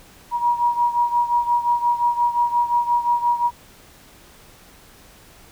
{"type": "beating tone pair", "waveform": "sine", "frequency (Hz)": [955, 960.7], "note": ["A#5", "B5"], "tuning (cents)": [42, -48], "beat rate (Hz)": 5.7, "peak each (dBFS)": [-18, -22], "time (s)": [0.31, 3.51], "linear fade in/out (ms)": 50, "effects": ["pink hiss -48 dBFS RMS until 5.51 s"]}